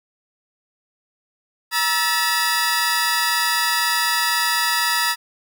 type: tone cluster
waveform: sawtooth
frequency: 950 / 1312 / 1742 / 1920 / 4844 Hz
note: A#5 / E6 / A6 / B6 / D#8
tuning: +33 / -9 / -18 / -49 / -47 cents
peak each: -21 dBFS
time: 1.71-5.16 s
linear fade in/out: 50 ms
effects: none